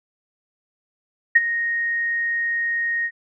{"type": "tone with ADSR envelope", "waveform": "sine", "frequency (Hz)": 1864.7, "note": "A#6", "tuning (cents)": 0, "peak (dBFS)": -7, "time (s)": [1.35, 3.11], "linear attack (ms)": 11, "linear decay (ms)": 30, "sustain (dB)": -13, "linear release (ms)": 58, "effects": []}